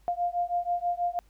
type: beating tone pair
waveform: sine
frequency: 698.5 / 704.7 Hz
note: F5 / F5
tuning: 0 / +15 cents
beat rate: 6.2 Hz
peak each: -29 dBFS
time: 0.08-1.19 s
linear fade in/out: 0 ms
effects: added 50 Hz sine -57 dBFS peak until 1.29 s + pink hiss -67 dBFS RMS until 1.29 s